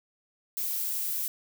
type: noise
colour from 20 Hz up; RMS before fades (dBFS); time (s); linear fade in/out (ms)
violet; -31; 0.57-1.28; 2
effects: none